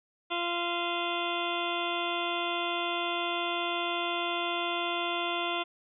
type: harmonic tone with a mistuned harmonic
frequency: 345.6 Hz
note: F4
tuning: 18 cents flat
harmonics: 1 / 2 / 3 / 4 / 6 / 7 / 8 / 9 / 10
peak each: -36 / -35 / -36 / -38 / -41 / -41 / -39 / -41 / -37 dBFS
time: 0.3-5.64 s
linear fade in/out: 20 ms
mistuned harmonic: 7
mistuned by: +51 cents
effects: none